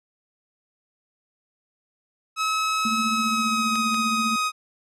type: tone with pitch glide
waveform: sawtooth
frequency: 1286 to 1255.9 Hz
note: E6 to D#6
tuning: -43 to +16 cents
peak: -18 dBFS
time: 2.36-4.52 s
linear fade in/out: 50 ms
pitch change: -41 cents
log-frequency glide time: 3.09-3.89 s
type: tone with tremolo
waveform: sine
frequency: 223.8 Hz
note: A3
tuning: 30 cents sharp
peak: -23 dBFS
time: 2.85-4.36 s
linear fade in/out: 2 ms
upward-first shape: triangle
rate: 15 Hz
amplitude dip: 70%
type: clicks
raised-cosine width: 0.2 ms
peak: -17 dBFS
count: 2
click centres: 3.756 / 3.944 s
effects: low-pass 9000 Hz 12 dB/octave